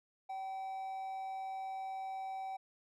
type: tone with amplitude modulation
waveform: triangle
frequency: 768 Hz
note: G5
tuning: 36 cents flat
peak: -36 dBFS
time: 0.29-2.57 s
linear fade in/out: 10 ms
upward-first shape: sine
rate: 206 Hz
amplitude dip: 25%
effects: none